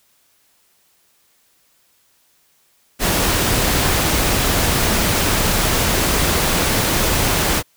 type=noise; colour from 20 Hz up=pink; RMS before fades=-17 dBFS; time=2.99-7.63 s; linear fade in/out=50 ms; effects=white hiss -59 dBFS RMS until 7.76 s